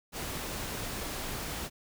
pink noise, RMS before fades -37 dBFS, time 0.12-1.7 s, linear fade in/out 50 ms, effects none

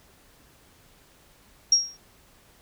sine tone with exponential decay, 5600 Hz, F8, 4 cents sharp, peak -12 dBFS, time 1.72-1.97 s, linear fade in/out 5 ms, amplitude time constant 54 ms, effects pink hiss -57 dBFS RMS until 2.61 s

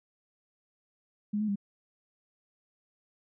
sine tone with pitch steps, 208 / 213.8 / 200.5 Hz, G#3 / A3 / G3, +3 / -49 / +39 cents, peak -27 dBFS, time 1.33-1.558 s, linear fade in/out 10 ms, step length 76 ms, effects none

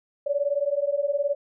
sine beating tone pair, 561 / 580 Hz, C#5 / D5, +21 / -22 cents, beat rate 19 Hz, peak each -25 dBFS, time 0.26-1.35 s, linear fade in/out 10 ms, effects none

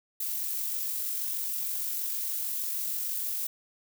violet noise with amplitude modulation, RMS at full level -31 dBFS, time 0.2-3.47 s, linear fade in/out 5 ms, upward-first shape sine, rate 46.4 Hz, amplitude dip 25%, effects none

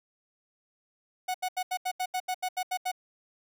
45% pulse tone bursts, 737 Hz, F#5, 7 cents flat, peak -28 dBFS, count 12, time 1.28-2.917 s, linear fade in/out 10 ms, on 64 ms, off 79 ms, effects none

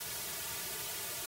white noise with comb filter, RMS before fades -40 dBFS, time 0-1.26 s, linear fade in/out 10 ms, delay 3.8 ms, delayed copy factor -0.95, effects AAC 48 kbps

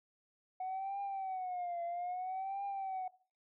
sine tone with vibrato, 740 Hz, F#5, in tune, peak -35 dBFS, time 0.6-3.08 s, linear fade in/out 5 ms, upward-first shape triangle, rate 0.61 Hz, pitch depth 140 cents each way, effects noise-tail reverb RT60 0.4 s tail -19 dB re dry + tanh soft clip ceiling -34 dBFS

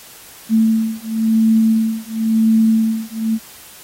sine beating tone pair, 222 / 222.96 Hz, A3 / A3, +16 / +23 cents, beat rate 0.96 Hz, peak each -15 dBFS, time 0.49-3.39 s, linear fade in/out 50 ms, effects white hiss -40 dBFS RMS until 3.83 s + AAC 48 kbps

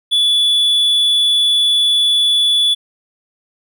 triangle tone, 3440 Hz, A7, 40 cents flat, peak -9 dBFS, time 0.11-2.75 s, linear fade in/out 20 ms, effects none

